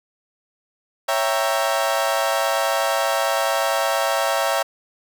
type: chord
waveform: 30% pulse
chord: C# diminished seventh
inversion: none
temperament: equal with one note detuned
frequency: 554.4 / 663.1 / 784 / 932.3 Hz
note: C#5 / E5 / G5 / Bb5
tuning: 0 / +10 / 0 / 0 cents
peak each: -21 / -20 / -23 / -24 dBFS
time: 1.08-4.63 s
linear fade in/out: 10 ms
effects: none